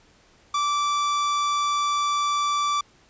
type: tone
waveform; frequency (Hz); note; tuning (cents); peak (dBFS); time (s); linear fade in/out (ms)
45% pulse; 1165; D6; -14; -21; 0.54-2.81; 5
effects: pink hiss -57 dBFS RMS until 3.09 s + resampled to 16000 Hz